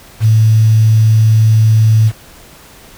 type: tone with quantisation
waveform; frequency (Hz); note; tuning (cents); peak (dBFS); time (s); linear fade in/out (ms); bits
sine; 110; A2; 0; -5; 0.2-2.12; 50; 5
effects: pink hiss -39 dBFS RMS until 2.97 s